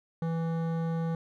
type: tone with hard clipping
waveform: sine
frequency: 164.81 Hz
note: E3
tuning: in tune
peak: -30 dBFS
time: 0.22-1.15 s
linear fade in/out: 2 ms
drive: 14 dB
effects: none